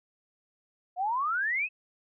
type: exponential sweep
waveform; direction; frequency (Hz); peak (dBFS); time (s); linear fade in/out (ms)
sine; up; 698.5 to 2637; -26; 0.96-1.69; 50
effects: none